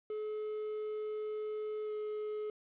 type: tone with pitch glide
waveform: triangle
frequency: 427.5 to 424.8 Hz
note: A4 to G#4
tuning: -50 to +39 cents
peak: -34 dBFS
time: 0.1-2.5 s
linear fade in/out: 2 ms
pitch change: -11 cents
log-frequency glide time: 1.84-1.93 s
effects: resampled to 8000 Hz + 11-bit